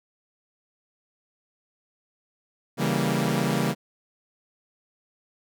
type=chord; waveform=sawtooth; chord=C# diminished seventh; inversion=none; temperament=equal; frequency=138.59 / 164.81 / 196 / 233.1 Hz; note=C#3 / E3 / G3 / Bb3; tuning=0 / 0 / 0 / 0 cents; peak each=-24 dBFS; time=2.77-3.75 s; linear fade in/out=50 ms; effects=none